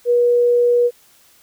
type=tone; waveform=sine; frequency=482.6 Hz; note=B4; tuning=40 cents flat; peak=-11 dBFS; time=0.05-0.91 s; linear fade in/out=50 ms; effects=white hiss -52 dBFS RMS until 1.42 s